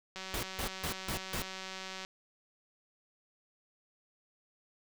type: click train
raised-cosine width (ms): 0.2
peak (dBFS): -25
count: 358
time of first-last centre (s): 0.16-2.049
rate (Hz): 189
type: noise bursts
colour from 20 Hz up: pink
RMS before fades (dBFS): -36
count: 5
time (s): 0.34-1.42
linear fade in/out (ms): 0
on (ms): 88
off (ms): 160
effects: none